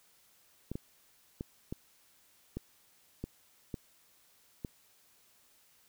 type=clicks; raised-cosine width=3 ms; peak=-24 dBFS; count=8; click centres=0.716 / 0.755 / 1.409 / 1.725 / 2.57 / 3.24 / 3.742 / 4.648 s; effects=white hiss -66 dBFS RMS until 5.88 s